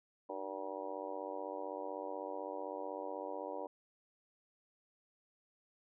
harmonic tone with a mistuned harmonic, 95.9 Hz, G2, 37 cents flat, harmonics 3 / 4 / 5 / 6 / 7 / 8 / 9 / 10, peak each -49 / -50 / -46 / -45 / -52 / -49 / -53 / -48 dBFS, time 0.29-3.67 s, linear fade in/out 5 ms, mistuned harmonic 3, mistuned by +87 cents, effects none

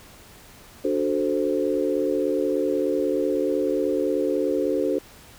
sine chord, D dominant seventh, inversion none, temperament equal, 293.7 / 370 / 440 / 523.3 Hz, D4 / F#4 / A4 / C5, 0 / 0 / 0 / 0 cents, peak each -26 dBFS, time 0.84-4.99 s, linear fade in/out 10 ms, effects pink hiss -48 dBFS RMS until 5.38 s

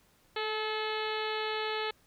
harmonic tone with a mistuned harmonic, 431.4 Hz, A4, 34 cents flat, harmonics 1 / 2 / 3 / 4 / 5 / 6 / 7 / 8 / 9 / 10, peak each -35 / -38 / -40 / -41 / -42 / -43 / -43 / -44 / -45 / -45 dBFS, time 0.36-1.91 s, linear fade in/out 5 ms, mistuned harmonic 1, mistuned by +15 cents, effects pink hiss -66 dBFS RMS until 2.06 s

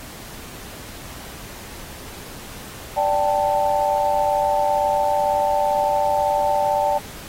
sine chord, D suspended fourth, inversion none, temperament just, 587.3 / 783.1 / 881 Hz, D5 / G5 / A5, 0 / -2 / +2 cents, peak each -21 dBFS, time 2.96-6.99 s, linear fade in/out 20 ms, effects pink hiss -38 dBFS RMS until 7.28 s + AAC 48 kbps

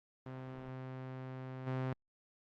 sawtooth tone with level steps, 130 Hz, C3, 11 cents flat, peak -39 / -31 dBFS, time 0.26-1.93 s, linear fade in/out 0 ms, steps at 1.66 s, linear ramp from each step 20 ms, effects low-pass 2000 Hz 12 dB/octave + Opus 32 kbps

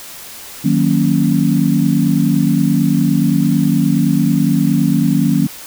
sine chord, D# minor seventh, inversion none, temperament equal, 155.56 / 185 / 233.1 / 277.2 Hz, D#3 / F#3 / A#3 / C#4, 0 / 0 / 0 / 0 cents, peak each -16 dBFS, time 0.64-5.47 s, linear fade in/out 10 ms, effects white hiss -33 dBFS RMS until 5.66 s

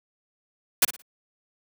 white noise with echo, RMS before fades -17 dBFS, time 0.82-0.85 s, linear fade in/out 5 ms, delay 57 ms, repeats 3, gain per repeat -12 dB, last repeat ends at 1.021 s, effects high-pass 150 Hz 12 dB/octave

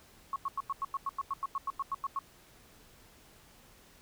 sine tone bursts, 1100 Hz, C#6, 14 cents flat, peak -30 dBFS, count 16, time 0.33-2.19 s, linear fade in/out 2 ms, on 30 ms, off 92 ms, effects pink hiss -59 dBFS RMS until 4.01 s

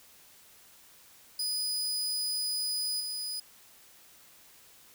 sawtooth tone with level steps, 4972 Hz, D#8, 2 cents flat, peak -27 / -31 dBFS, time 1.39-3.4 s, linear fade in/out 5 ms, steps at 3 s, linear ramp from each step 5 ms, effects white hiss -57 dBFS RMS until 4.94 s

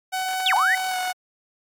sawtooth tone with pitch glide, 750 to 736.3 Hz, F#5 to F#5, +23 to -9 cents, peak -20 dBFS, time 0.12-1.13 s, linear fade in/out 20 ms, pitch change -32 cents, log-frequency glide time 0.89-0.96 s
sine linear two-way sweep, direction down then up, 3840 to 717 to 2042 Hz, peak -17 dBFS, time 0.46-0.75 s, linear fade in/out 2 ms, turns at 0.54 s
effects AAC 64 kbps

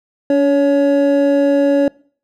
triangle tone pair together, 284.4 / 560 Hz, C#4 / C#5, +45 / +18 cents, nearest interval octave, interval 1173 cents, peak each -11 dBFS, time 0.3-1.88 s, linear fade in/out 2 ms, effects noise-tail reverb RT60 0.5 s tail -24 dB re dry

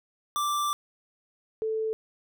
square / sine tone pair in turn, 1174.7 / 440 Hz, D6 / A4, 0 / 0 cents, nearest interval octave + perfect fourth, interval 1700 cents, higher first, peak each -26 dBFS, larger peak neither, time 0.36-0.73 / 1.62-1.93 s, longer first, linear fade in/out 0 ms, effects none

